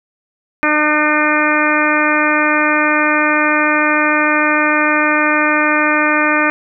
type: harmonic tone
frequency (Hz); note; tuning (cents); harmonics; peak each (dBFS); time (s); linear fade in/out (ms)
302.2; D4; +50; 1 / 2 / 3 / 4 / 5 / 6 / 7 / 8; -18 / -20 / -22 / -18 / -18 / -19 / -22 / -19; 0.63-6.5; 0
effects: none